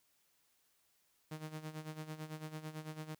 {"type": "tone with tremolo", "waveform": "sawtooth", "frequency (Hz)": 155.56, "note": "D#3", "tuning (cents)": 0, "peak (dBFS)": -37, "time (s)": [1.31, 3.15], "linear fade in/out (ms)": 5, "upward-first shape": "sine", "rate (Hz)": 9, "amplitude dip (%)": 75, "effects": ["white hiss -75 dBFS RMS until 3.19 s"]}